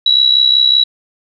sine tone with amplitude modulation, 3900 Hz, B7, 23 cents flat, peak -4 dBFS, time 0.06-0.84 s, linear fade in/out 5 ms, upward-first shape sine, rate 65.3 Hz, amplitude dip 75%, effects none

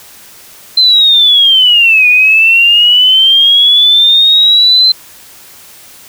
sine linear two-way sweep, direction down then up, 4105 to 2448 to 4105 Hz, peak -3 dBFS, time 0.77-4.92 s, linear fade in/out 5 ms, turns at 2.08 s, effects white hiss -36 dBFS RMS until 6.08 s

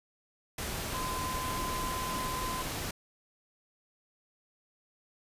sine tone in noise, 1025 Hz, C6, 36 cents flat, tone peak -35 dBFS, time 0.94-2.62 s, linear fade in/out 5 ms, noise pink, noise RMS -36 dBFS, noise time 0.58-2.91 s, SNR -2 dB, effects resampled to 32000 Hz

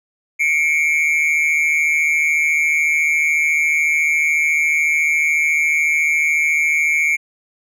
triangle tone pair together, 2175 / 2329 Hz, C#7 / D7, -33 / -15 cents, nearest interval minor second, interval 118 cents, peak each -15 dBFS, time 0.39-7.17 s, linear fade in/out 20 ms, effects none

